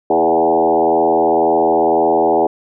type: tone with frequency modulation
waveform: sine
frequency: 579 Hz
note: D5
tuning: 25 cents flat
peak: -10 dBFS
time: 0.1-2.47 s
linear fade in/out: 5 ms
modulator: 81.9 Hz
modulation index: 3.2
effects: none